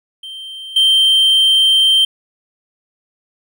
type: tone with level steps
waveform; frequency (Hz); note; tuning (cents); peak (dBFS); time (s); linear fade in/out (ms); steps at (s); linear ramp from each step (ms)
triangle; 3136; G7; 0; -26 / -7; 0.23-2.05; 5; 0.76; 5
effects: none